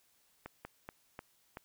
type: slowing click train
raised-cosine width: 0.5 ms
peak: -28 dBFS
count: 5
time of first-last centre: 0.46-1.571 s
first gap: 190 ms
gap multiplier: 1.26
effects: white hiss -71 dBFS RMS until 1.64 s